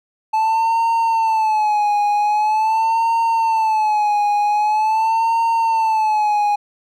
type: tone with vibrato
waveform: triangle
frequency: 870 Hz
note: A5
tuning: 20 cents flat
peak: -12 dBFS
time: 0.33-6.56 s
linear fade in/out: 10 ms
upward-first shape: sine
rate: 0.44 Hz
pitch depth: 89 cents each way
effects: none